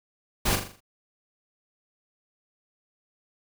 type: noise with echo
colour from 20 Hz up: pink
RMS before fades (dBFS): -24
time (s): 0.45-0.56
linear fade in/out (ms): 10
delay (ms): 41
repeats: 6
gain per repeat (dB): -6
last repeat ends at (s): 0.806
effects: none

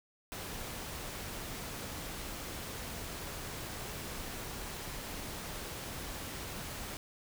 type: noise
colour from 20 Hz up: pink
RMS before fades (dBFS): -42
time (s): 0.32-6.97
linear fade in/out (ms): 0
effects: none

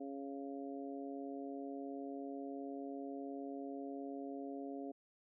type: harmonic tone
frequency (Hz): 138.59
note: C#3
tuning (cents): 0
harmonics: 2 / 3 / 4 / 5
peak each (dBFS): -44 / -49 / -52 / -51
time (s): 0-4.92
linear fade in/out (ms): 10
effects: none

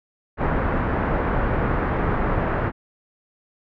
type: low-pass noise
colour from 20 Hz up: pink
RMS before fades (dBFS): -22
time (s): 0.37-2.72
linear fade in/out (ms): 50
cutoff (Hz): 1700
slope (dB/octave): 24
effects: none

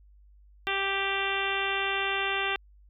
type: harmonic tone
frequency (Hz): 392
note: G4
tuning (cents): 0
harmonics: 1 / 2 / 3 / 4 / 5 / 6 / 7 / 8 / 9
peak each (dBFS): -35 / -35 / -35 / -34 / -35 / -36 / -33 / -38 / -38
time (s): 0.67-2.56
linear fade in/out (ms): 0
effects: added 50 Hz sine -53 dBFS peak until 2.89 s

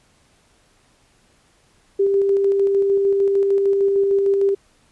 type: tone with tremolo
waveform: sine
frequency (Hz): 395.5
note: G4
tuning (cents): +15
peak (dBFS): -13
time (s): 1.99-4.55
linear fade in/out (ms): 10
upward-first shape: square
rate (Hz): 6.6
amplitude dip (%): 25
effects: pink hiss -58 dBFS RMS until 4.91 s + resampled to 24000 Hz

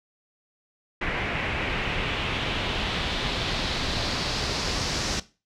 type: noise with low-pass filter sweep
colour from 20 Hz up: pink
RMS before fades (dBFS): -28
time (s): 1.01-5.2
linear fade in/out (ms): 5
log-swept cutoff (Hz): 2200 to 5700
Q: 2.4
effects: noise-tail reverb RT60 0.3 s tail -17 dB re dry

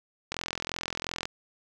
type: click train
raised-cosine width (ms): 0.2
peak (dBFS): -14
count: 41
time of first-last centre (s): 0.32-1.255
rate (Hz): 42.8
effects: none

